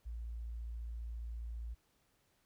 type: tone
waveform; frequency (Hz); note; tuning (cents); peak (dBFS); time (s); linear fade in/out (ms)
sine; 57.4; A#1; -26; -40; 0.05-1.75; 20
effects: pink hiss -75 dBFS RMS until 2.45 s